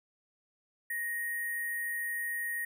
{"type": "tone with sample-and-hold", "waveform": "sine", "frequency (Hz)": 1876, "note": "A#6", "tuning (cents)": 11, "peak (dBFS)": -32, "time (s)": [0.9, 2.65], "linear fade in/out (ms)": 5, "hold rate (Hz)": 11025, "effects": []}